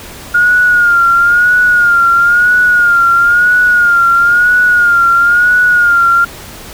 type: tone with vibrato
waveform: sine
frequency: 1423 Hz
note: F6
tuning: 32 cents sharp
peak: -5 dBFS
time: 0.34-6.25 s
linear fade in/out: 10 ms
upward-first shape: sine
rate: 1 Hz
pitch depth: 57 cents each way
effects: pink hiss -30 dBFS RMS until 6.73 s